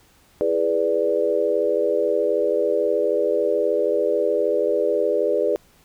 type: chord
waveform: sine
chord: E dominant seventh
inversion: none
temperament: equal with one note detuned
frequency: 331.5 / 415.3 / 493.9 / 587.3 Hz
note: E4 / G#4 / B4 / D5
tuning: +10 / 0 / 0 / 0 cents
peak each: -28 / -22 / -22 / -23 dBFS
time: 0.41-5.56 s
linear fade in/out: 0 ms
effects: pink hiss -56 dBFS RMS until 5.84 s